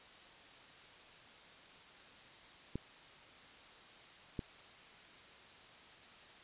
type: clicks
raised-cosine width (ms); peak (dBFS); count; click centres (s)
3; -25; 2; 2.756 / 4.392
effects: white hiss -57 dBFS RMS until 6.43 s + resampled to 8000 Hz